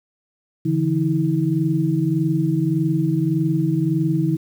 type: tone cluster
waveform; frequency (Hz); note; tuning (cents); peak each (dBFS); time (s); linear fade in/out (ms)
sine; 144.4 / 166.1 / 321.2; D3 / E3 / E4; -29 / +13 / -45; -21; 0.65-4.37; 10
effects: 8-bit